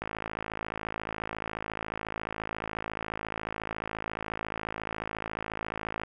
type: click train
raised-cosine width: 0.5 ms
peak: -18 dBFS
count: 327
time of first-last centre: 0.02-6.035 s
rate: 54.2 Hz
effects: none